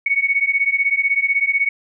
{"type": "beating tone pair", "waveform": "sine", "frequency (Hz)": [2217, 2233], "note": ["C#7", "C#7"], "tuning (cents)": [0, 12], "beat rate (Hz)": 16, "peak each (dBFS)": -18, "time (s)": [0.06, 1.69], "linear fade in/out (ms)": 5, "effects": []}